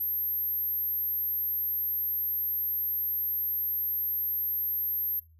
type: tone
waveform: sine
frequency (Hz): 12810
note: G9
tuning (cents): +36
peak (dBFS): -27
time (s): 0-5.2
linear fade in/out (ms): 10
effects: noise-tail reverb RT60 0.3 s tail -21 dB re dry + added 80 Hz sine -55 dBFS peak until 5.39 s